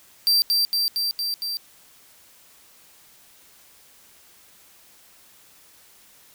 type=tone with echo; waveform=45% pulse; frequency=4699 Hz; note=D8; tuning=in tune; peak=-15 dBFS; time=0.27-0.42 s; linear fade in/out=0 ms; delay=230 ms; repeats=5; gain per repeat=-2 dB; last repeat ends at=1.57 s; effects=white hiss -53 dBFS RMS until 6.34 s